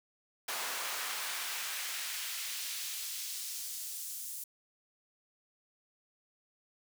pink noise with high-pass filter sweep, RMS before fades -39 dBFS, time 0.48-4.44 s, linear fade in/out 5 ms, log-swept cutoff 770 to 8800 Hz, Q 0.81, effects none

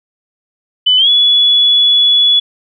sine tone with pitch glide, 3000 to 3407 Hz, F#7 to G#7, +23 to +44 cents, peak -6 dBFS, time 0.86-2.4 s, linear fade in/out 10 ms, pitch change +221 cents, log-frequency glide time 0.97-1.09 s, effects none

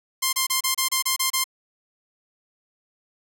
5% pulse tone bursts, 1051 Hz, C6, 7 cents sharp, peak -8 dBFS, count 9, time 0.22-1.442 s, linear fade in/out 10 ms, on 110 ms, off 29 ms, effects none

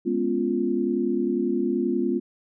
sine chord, C# dominant seventh, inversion second, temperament equal, 207.7 / 246.9 / 277.2 / 349.2 Hz, G#3 / B3 / C#4 / E#4, 0 / 0 / 0 / 0 cents, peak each -29 / -26 / -29 / -25 dBFS, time 0.05-2.2 s, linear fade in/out 20 ms, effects none

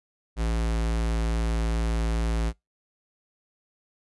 square tone, 56.1 Hz, A1, 34 cents sharp, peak -24 dBFS, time 0.36-2.53 s, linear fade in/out 50 ms, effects noise-tail reverb RT60 0.2 s tail -25 dB re dry + resampled to 24000 Hz

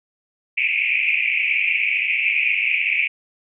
white band-pass noise, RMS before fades -20 dBFS, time 0.57-3.08 s, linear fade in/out 10 ms, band 2200 to 2600 Hz, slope 96 dB/octave, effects none

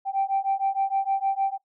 sine beating tone pair, 778 / 784.5 Hz, G5 / G5, -13 / +1 cents, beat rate 6.5 Hz, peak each -24 dBFS, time 0.05-1.58 s, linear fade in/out 50 ms, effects noise-tail reverb RT60 0.1 s tail -19 dB re dry + tanh soft clip ceiling -16 dBFS

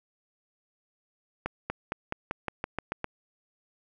accelerating click train, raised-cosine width 0.5 ms, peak -15 dBFS, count 10, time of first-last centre 1.46-3.044 s, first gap 240 ms, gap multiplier 0.92, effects none

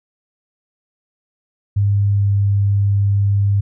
sine tone with pitch glide, 101 to 100.36 Hz, G#2 to G2, -48 to +41 cents, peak -12 dBFS, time 1.76-3.61 s, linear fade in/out 10 ms, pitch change -11 cents, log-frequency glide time 2.11-2.24 s, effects none

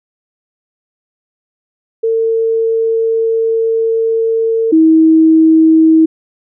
sine tone pair in turn, 451.6 / 320.1 Hz, A4 / D#4, +45 / +49 cents, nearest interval tritone, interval 596 cents, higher first, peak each -10 / -4 dBFS, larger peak second, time 2.03-4.72 / 4.72-6.06 s, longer first, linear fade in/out 10 ms, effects none

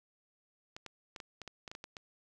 clicks, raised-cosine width 0.2 ms, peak -27 dBFS, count 11, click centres 0.765 / 0.863 / 1.162 / 1.202 / 1.417 / 1.477 / 1.678 / 1.715 / 1.751 / 1.841 / 1.968 s, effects none

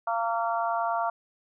harmonic tone, 229.6 Hz, A#3, 26 cents flat, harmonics 3 / 4 / 5 / 6, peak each -28 / -30 / -32 / -34 dBFS, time 0.07-1.1 s, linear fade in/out 5 ms, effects none

